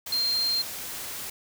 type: tone in noise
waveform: sine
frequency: 4186 Hz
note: C8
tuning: in tune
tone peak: -23 dBFS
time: 0.12-0.62 s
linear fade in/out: 5 ms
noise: white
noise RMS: -36 dBFS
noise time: 0.06-1.3 s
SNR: +10 dB
effects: none